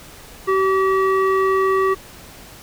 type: tone with low-pass filter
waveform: square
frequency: 383.2 Hz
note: G4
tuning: 39 cents flat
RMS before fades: -17 dBFS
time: 0.47-1.95 s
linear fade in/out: 20 ms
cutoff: 1500 Hz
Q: 5.4
effects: pink hiss -41 dBFS RMS until 2.62 s